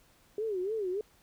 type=tone with vibrato; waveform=sine; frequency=402.1 Hz; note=G4; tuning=44 cents sharp; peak=-30 dBFS; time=0.38-1.01 s; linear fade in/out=2 ms; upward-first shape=sine; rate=3.4 Hz; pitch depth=190 cents each way; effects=pink hiss -64 dBFS RMS until 1.22 s